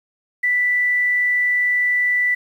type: tone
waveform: sine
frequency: 1975.5 Hz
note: B6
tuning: in tune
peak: -15 dBFS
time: 0.43-2.35 s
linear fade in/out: 10 ms
effects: 8-bit